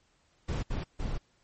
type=noise bursts at uneven times; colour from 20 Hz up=brown; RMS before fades=-32 dBFS; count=3; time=0.48-0.63 / 0.7-0.84 / 0.99-1.18 s; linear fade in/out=10 ms; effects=pink hiss -69 dBFS RMS until 1.43 s + MP3 32 kbps